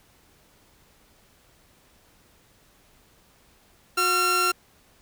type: tone pair together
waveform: sawtooth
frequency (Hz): 362.6 / 1368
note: F#4 / F6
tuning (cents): -35 / -36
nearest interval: octave + major seventh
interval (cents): 2299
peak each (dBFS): -24 / -17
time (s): 3.97-4.52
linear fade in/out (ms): 10
effects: pink hiss -59 dBFS RMS until 5.01 s